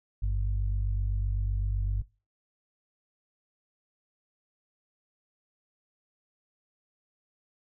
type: tone pair together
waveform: sine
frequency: 50.15 / 98 Hz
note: G1 / G2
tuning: +40 / 0 cents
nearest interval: octave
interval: 1160 cents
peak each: -25 / -31 dBFS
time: 0.22-2.02 s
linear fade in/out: 10 ms
effects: noise-tail reverb RT60 0.3 s tail -21 dB re dry + tanh soft clip ceiling -19 dBFS